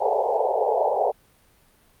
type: band-pass noise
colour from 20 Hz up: pink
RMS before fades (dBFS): -22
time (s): 0-1.12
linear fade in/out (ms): 20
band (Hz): 420 to 900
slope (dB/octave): 96
effects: pink hiss -59 dBFS RMS until 2 s + Opus 48 kbps